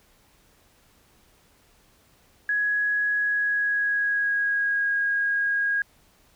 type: tone with pitch glide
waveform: sine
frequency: 1672 to 1637.6 Hz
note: G#6 to G#6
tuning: +11 to -25 cents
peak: -21 dBFS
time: 2.49-5.82 s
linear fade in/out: 2 ms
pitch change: -36 cents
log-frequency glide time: 3.15-4.99 s
effects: pink hiss -60 dBFS RMS until 6.35 s